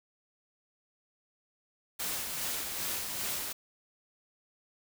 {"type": "noise with tremolo", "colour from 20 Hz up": "white", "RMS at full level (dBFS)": -34, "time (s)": [1.99, 3.53], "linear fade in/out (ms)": 10, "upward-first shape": "sine", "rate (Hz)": 2.5, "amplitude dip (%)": 35, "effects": []}